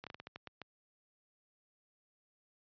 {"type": "slowing click train", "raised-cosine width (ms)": 0.3, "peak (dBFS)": -29, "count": 9, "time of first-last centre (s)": [0.04, 0.617], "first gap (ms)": 27, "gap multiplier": 1.27, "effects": ["high-pass 80 Hz 12 dB/octave", "resampled to 11025 Hz"]}